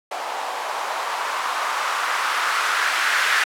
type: noise with low-pass filter sweep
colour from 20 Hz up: violet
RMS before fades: -23 dBFS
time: 0.11-3.44 s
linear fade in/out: 5 ms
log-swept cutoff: 780 to 1600 Hz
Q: 2.2
effects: high-pass 400 Hz 12 dB/octave